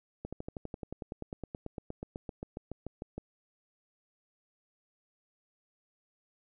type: slowing click train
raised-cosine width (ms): 2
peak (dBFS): -25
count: 27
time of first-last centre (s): 0.25-3.18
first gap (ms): 76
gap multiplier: 1.03
effects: none